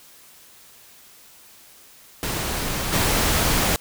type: noise with level steps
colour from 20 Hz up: pink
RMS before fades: -26 / -20 dBFS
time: 2.23-3.76 s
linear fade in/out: 0 ms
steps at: 2.92 s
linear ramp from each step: 20 ms
effects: white hiss -49 dBFS RMS until 3.8 s